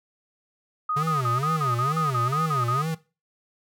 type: tone bursts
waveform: sine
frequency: 1244.5 Hz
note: D#6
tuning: in tune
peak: -23 dBFS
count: 11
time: 0.89-2.82 s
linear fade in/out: 5 ms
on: 140 ms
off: 39 ms
type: tone with vibrato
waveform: square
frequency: 138.59 Hz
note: C#3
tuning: in tune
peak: -26 dBFS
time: 0.96-2.95 s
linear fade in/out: 10 ms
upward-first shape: sine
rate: 2.2 Hz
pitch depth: 280 cents each way
effects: noise-tail reverb RT60 0.3 s tail -18 dB re dry